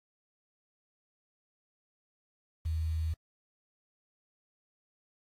sine tone with quantisation, 80 Hz, D#2, 49 cents sharp, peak -29 dBFS, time 2.65-3.14 s, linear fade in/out 10 ms, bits 9, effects AAC 48 kbps

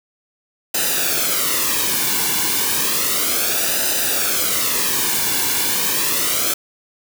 white noise with flanger, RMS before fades -19 dBFS, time 0.74-6.54 s, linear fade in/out 5 ms, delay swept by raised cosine 0.9 to 1.59 ms, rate 0.32 Hz, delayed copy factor -0.65, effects none

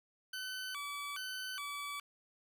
20% pulse tone with vibrato, 1318.5 Hz, E6, in tune, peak -35 dBFS, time 0.33-2 s, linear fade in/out 5 ms, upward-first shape square, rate 1.2 Hz, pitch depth 240 cents each way, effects none

